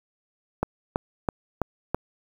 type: click train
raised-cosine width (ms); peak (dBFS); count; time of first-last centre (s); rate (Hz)
1; -9; 5; 0.63-1.946; 3.04
effects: 7-bit